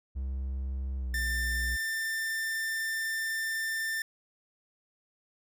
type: tone with pitch glide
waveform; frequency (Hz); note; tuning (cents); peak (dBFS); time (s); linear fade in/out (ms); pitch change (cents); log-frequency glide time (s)
triangle; 66.1 to 61.67; C2 to B1; +18 to -2; -29; 0.15-1.77; 20; -120; 0.98-1.12
type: tone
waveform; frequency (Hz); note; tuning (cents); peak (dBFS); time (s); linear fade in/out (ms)
45% pulse; 1788; A6; +27; -30; 1.14-4.02; 2
effects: none